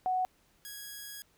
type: tone pair in turn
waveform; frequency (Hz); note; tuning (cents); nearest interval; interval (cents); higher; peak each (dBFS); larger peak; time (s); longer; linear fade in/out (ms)
sine / 5% pulse; 741 / 1656.8; F#5 / G#6; +2 / -5; octave + major second; 1393; second; -27 / -31; first; 0.06-0.25 / 0.65-1.22; second; 0
effects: pink hiss -68 dBFS RMS until 1.37 s